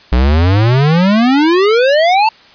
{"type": "exponential sweep", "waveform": "square", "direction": "up", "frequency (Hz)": [58.27, 909], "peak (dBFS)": -8, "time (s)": [0.12, 2.29], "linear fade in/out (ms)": 5, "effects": ["white hiss -42 dBFS RMS until 2.54 s", "resampled to 11025 Hz"]}